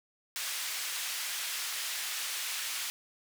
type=band-pass noise; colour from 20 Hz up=pink; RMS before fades=-36 dBFS; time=0.36-2.9 s; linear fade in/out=0 ms; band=2000 to 16000 Hz; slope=12 dB/octave; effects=none